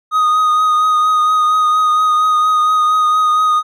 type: tone with vibrato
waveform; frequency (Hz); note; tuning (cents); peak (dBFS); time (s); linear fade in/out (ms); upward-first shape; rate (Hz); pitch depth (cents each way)
triangle; 1244.5; D#6; 0; -8; 0.11-3.63; 50; triangle; 4.3; 24
effects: none